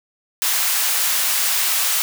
white high-pass noise, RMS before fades -19 dBFS, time 0.42-2.02 s, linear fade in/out 0 ms, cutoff 880 Hz, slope 12 dB/octave, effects none

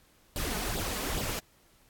pink noise with flanger, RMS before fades -33 dBFS, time 0.36-1.39 s, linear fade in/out 0 ms, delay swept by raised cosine 0.23 to 4.73 ms, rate 2.4 Hz, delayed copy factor +0.7, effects pink hiss -63 dBFS RMS until 1.89 s + AAC 64 kbps

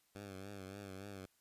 10% pulse tone with vibrato, 98 Hz, G2, in tune, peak -39 dBFS, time 0.15-1.26 s, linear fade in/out 5 ms, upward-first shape triangle, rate 3.5 Hz, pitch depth 84 cents each way, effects white hiss -75 dBFS RMS until 1.4 s + resampled to 32000 Hz

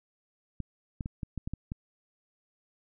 clicks, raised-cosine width 5 ms, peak -22 dBFS, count 8, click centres 0.603 / 1.008 / 1.059 / 1.232 / 1.377 / 1.475 / 1.536 / 1.719 s, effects none

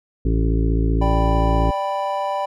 harmonic tone, 55.5 Hz, A1, 16 cents sharp, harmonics 1 / 2 / 3 / 5 / 6 / 7 / 8, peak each -17 / -24 / -26 / -25 / -31 / -29 / -33 dBFS, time 0.25-1.71 s, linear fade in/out 5 ms
triangle chord, G major, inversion second, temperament equal, 587.3 / 784 / 987.8 Hz, D5 / G5 / B5, 0 / 0 / 0 cents, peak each -23 dBFS, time 1.01-2.46 s, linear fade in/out 10 ms
effects none

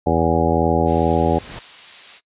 harmonic tone, 82.41 Hz, E2, in tune, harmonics 1 / 2 / 3 / 4 / 5 / 6 / 7 / 9 / 10, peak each -23 / -23 / -23 / -23 / -23 / -23 / -23 / -23 / -23 dBFS, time 0.06-1.39 s, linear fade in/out 10 ms
blue noise, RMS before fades -32 dBFS, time 0.85-2.21 s, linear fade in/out 50 ms
pink noise with exponential growth, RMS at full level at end -31 dBFS, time 0.94-1.59 s, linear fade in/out 1 ms, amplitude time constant 140 ms
effects noise-tail reverb RT60 0.1 s tail -21 dB re dry + resampled to 8000 Hz

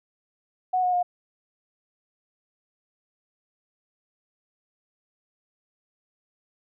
sine tone with pitch steps, 738 / 725.7 / 713.7 Hz, F#5 / F#5 / F5, -5 / -34 / +37 cents, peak -20 dBFS, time 0.73-1.03 s, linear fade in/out 10 ms, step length 100 ms, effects none

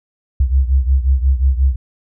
sine beating tone pair, 64.8 / 70.4 Hz, C2 / C#2, -16 / +27 cents, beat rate 5.6 Hz, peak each -12 / -16 dBFS, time 0.4-1.76 s, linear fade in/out 5 ms, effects none

